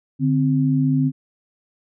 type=tone pair together; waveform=sine; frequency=146.83 / 261.6 Hz; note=D3 / C4; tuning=0 / 0 cents; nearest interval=minor seventh; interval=1000 cents; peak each=-18 dBFS; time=0.19-1.12 s; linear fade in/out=50 ms; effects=none